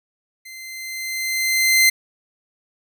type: tone with level ramp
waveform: sawtooth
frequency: 2075 Hz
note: C7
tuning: 15 cents flat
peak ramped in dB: -33 to -7 dBFS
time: 0.45-1.9 s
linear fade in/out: 10 ms
effects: none